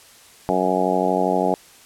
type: harmonic tone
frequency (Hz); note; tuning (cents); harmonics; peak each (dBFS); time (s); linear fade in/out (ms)
92.5; F#2; 0; 2 / 3 / 4 / 5 / 6 / 7 / 8 / 9; -26 / -26 / -26 / -25 / -27 / -24 / -26 / -24; 0.49-1.54; 0
effects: white hiss -48 dBFS RMS until 1.85 s + low-pass 11000 Hz 12 dB/octave